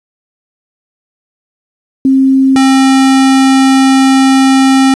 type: tone pair in turn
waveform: sine / square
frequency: 266.7 / 266.7 Hz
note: C4 / C4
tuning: +33 / +33 cents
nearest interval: unison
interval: 0 cents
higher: neither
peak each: -4 / -5 dBFS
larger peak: first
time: 2.05-2.56 / 2.56-4.94 s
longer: second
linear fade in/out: 2 ms
effects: resampled to 24000 Hz + 7-bit